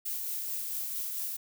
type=noise with tremolo; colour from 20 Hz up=violet; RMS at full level=-34 dBFS; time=0.05-1.37 s; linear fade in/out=10 ms; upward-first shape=sine; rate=4.5 Hz; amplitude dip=25%; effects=none